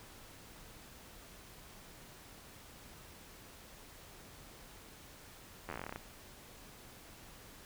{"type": "slowing click train", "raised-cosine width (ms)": 0.5, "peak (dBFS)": -26, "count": 14, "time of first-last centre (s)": [5.69, 5.96], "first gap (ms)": 11, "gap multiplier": 1.1, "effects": ["pink hiss -55 dBFS RMS until 7.65 s"]}